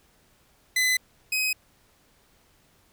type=tone pair in turn; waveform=sawtooth; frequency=2016 / 2525 Hz; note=B6 / D#7; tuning=+35 / +25 cents; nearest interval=major third; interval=390 cents; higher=second; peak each=-17 / -20 dBFS; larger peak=first; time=0.76-0.97 / 1.32-1.53 s; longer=neither; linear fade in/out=5 ms; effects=pink hiss -62 dBFS RMS until 2.92 s